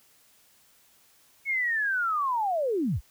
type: linear sweep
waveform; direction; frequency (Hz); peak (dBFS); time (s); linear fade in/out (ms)
sine; down; 2217 to 36.71; -24; 1.45-3.01; 50
effects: white hiss -61 dBFS RMS until 3.1 s